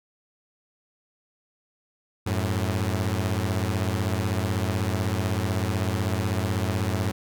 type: beating tone pair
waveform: sawtooth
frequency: 92.5 / 108.5 Hz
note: F#2 / A2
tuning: 0 / -24 cents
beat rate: 16 Hz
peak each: -22 / -23 dBFS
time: 2.26-7.12 s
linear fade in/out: 10 ms
effects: none